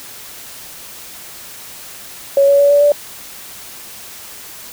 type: tone with pitch steps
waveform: sine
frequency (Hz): 556 / 562.5 / 569 / 575.6 / 582.3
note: C#5 / C#5 / C#5 / D5 / D5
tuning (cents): +5 / +25 / +45 / -35 / -15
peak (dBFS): -7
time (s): 2.37-2.92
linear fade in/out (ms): 2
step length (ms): 110
effects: white hiss -34 dBFS RMS until 4.72 s